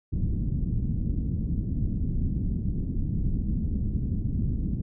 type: low-pass noise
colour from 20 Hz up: pink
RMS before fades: -27 dBFS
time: 0.12-4.82 s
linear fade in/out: 10 ms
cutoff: 240 Hz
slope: 24 dB/octave
effects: none